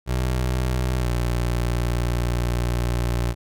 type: tone with pitch glide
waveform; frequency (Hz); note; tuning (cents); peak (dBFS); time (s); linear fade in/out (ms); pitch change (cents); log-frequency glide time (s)
25% pulse; 62.9 to 59.78; B1 to A#1; +32 to +44; -17; 0.06-3.35; 50; -88; 0.98-1.07
effects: none